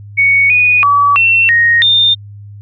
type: tone with pitch steps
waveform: sine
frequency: 2228 / 2471 / 1144 / 2703 / 1868 / 3619 Hz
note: C#7 / D#7 / D6 / E7 / A#6 / A7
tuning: +8 / -13 / -46 / +43 / +3 / +48 cents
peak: -6 dBFS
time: 0.17-2.15 s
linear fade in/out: 20 ms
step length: 330 ms
effects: added 102 Hz sine -29 dBFS peak until 2.61 s